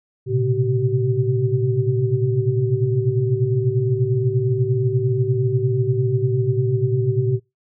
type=tone cluster; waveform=sine; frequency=113.4 / 125.1 / 133.6 / 383.5 Hz; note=A#2 / B2 / C3 / G4; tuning=-47 / +23 / +36 / -38 cents; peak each=-22 dBFS; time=0.26-7.4 s; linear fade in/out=50 ms; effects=noise-tail reverb RT60 0.2 s tail -22 dB re dry